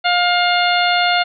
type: harmonic tone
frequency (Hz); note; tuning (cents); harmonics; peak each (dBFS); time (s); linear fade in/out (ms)
708; F5; +23; 1 / 2 / 3 / 4 / 5 / 6; -16 / -19 / -21 / -22 / -23 / -24; 0.04-1.24; 20
effects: none